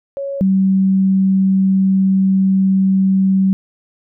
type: tone pair in turn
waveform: sine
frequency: 554.4 / 191.53 Hz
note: C#5 / G3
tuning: 0 / -40 cents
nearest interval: octave + tritone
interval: 1840 cents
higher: first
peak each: -20 / -10 dBFS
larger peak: second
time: 0.17-0.41 / 0.41-3.53 s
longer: second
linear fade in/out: 0 ms
effects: none